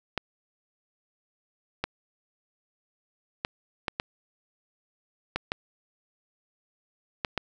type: clicks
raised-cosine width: 0.3 ms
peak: -11 dBFS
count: 9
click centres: 0.177 / 1.84 / 3.449 / 3.882 / 3.999 / 5.36 / 5.519 / 7.248 / 7.377 s
effects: none